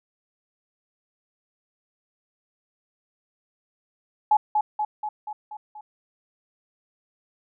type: tone with echo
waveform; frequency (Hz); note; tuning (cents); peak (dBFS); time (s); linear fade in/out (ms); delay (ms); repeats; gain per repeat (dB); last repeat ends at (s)
sine; 848; G#5; +36; -14; 4.31-4.37; 5; 240; 6; -4; 5.81
effects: none